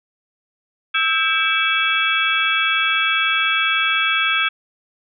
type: tone cluster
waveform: sine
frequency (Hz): 1308 / 1592 / 2290 / 2636 / 3340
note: E6 / G6 / D7 / E7 / G#7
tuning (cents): -14 / +26 / -44 / -1 / +9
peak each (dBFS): -22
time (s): 0.94-4.49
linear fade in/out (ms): 10
effects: none